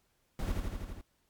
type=noise with echo; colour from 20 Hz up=brown; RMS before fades=-34 dBFS; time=0.39-0.52 s; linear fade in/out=2 ms; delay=82 ms; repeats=6; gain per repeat=-2 dB; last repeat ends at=1.012 s; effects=pink hiss -74 dBFS RMS until 1.29 s + MP3 96 kbps